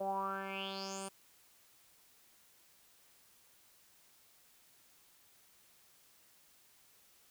10% pulse tone with low-pass filter sweep, 193.9 Hz, G3, 19 cents flat, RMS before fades -40 dBFS, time 0-1.09 s, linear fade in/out 10 ms, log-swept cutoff 620 to 9700 Hz, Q 7.6, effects white hiss -66 dBFS RMS until 7.3 s

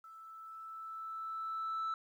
sine tone with level ramp, 1318 Hz, E6, 1 cent flat, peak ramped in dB -51 to -31 dBFS, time 0.04-1.94 s, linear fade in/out 2 ms, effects tanh soft clip ceiling -33 dBFS + 12-bit

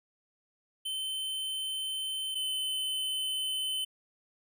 square tone pair in turn, 3075 / 3048 Hz, G7 / G7, -34 / -49 cents, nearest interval unison, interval 15 cents, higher first, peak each -33 / -31 dBFS, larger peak second, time 0.85-2.35 / 2.35-3.85 s, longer neither, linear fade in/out 10 ms, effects none

